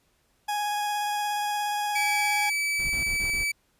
40% pulse tone with vibrato, 830.6 Hz, G#5, in tune, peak -25 dBFS, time 0.48-2.5 s, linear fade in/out 10 ms, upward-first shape square, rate 17 Hz, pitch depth 8 cents each way
40% pulse tone, 2300 Hz, D7, 37 cents flat, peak -24 dBFS, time 1.95-3.52 s, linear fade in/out 10 ms
brown noise bursts, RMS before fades -36 dBFS, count 5, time 2.79-3.44 s, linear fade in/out 5 ms, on 110 ms, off 25 ms
effects pink hiss -68 dBFS RMS until 3.79 s + resampled to 32000 Hz

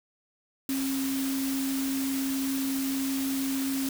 sine tone in noise, 269.5 Hz, C#4, 49 cents flat, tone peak -27 dBFS, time 0.69-3.89 s, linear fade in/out 2 ms, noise white, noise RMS -36 dBFS, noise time 0.69-3.89 s, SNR +6 dB, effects none

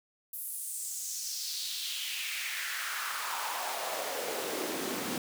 pink noise with high-pass filter sweep, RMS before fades -36 dBFS, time 0.33-5.18 s, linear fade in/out 2 ms, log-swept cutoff 12000 to 230 Hz, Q 2.8, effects none

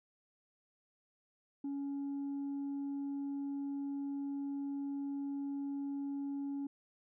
sine tone, 280 Hz, C#4, 18 cents sharp, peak -34 dBFS, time 1.64-6.67 s, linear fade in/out 5 ms, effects tanh soft clip ceiling -35 dBFS

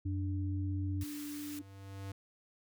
sine tone with pitch glide, 92 to 92.69 Hz, F#2 to F#2, -9 to +4 cents, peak -33 dBFS, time 0.05-1.04 s, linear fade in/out 10 ms, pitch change +13 cents, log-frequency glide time 0.47-0.53 s
sine tone, 293.7 Hz, D4, in tune, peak -40 dBFS, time 0.05-1.62 s, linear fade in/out 10 ms
square tone with exponential growth, 97.8 Hz, G2, 4 cents flat, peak -40 dBFS, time 0.69-2.12 s, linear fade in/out 5 ms, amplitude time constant 310 ms
white high-pass noise, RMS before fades -49 dBFS, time 1.01-1.59 s, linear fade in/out 2 ms, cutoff 1100 Hz, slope 24 dB/octave
effects none

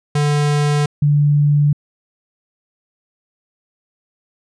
square / sine tone pair in turn, 146.9 / 146.16 Hz, D3 / D3, +1 / -8 cents, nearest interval unison, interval 9 cents, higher first, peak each -14 / -10 dBFS, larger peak second, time 0.15-0.86 / 1.02-1.73 s, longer neither, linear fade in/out 5 ms, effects resampled to 22050 Hz

